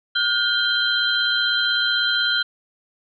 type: tone cluster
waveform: sine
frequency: 1429 / 1545 / 3163 / 4045 Hz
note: F6 / G6 / G7 / B7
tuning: +39 / -26 / +15 / +41 cents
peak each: -22 / -27 / -22 / -24 dBFS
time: 0.15-2.43 s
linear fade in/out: 10 ms
effects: none